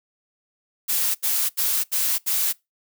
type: noise bursts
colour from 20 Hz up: blue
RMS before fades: -22 dBFS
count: 5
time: 0.88-2.53 s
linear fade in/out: 20 ms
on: 270 ms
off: 75 ms
effects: noise-tail reverb RT60 0.2 s tail -23 dB re dry